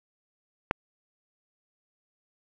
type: click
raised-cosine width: 0.5 ms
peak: -8 dBFS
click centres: 0.711 s
effects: none